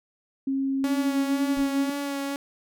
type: tone with pitch glide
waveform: sine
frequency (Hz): 270.3 to 272.7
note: C#4 to C#4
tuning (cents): -44 to -28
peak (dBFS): -23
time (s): 0.47-1.9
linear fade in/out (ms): 5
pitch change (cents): +16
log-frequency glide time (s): 1.05-1.55
type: tone with vibrato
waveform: sawtooth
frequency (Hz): 280.9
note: C#4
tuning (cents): +23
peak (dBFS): -24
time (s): 0.84-2.36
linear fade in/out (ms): 0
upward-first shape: sine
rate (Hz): 2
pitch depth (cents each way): 20
type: noise with exponential decay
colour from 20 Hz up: brown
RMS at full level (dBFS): -35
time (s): 1.57-1.75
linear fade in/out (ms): 2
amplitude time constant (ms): 37
effects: none